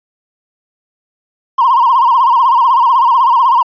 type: tone with vibrato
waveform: triangle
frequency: 998 Hz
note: B5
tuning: 18 cents sharp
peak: -3 dBFS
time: 1.58-3.63 s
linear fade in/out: 10 ms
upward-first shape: sine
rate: 16 Hz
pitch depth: 140 cents each way
effects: tanh soft clip ceiling -3 dBFS + resampled to 11025 Hz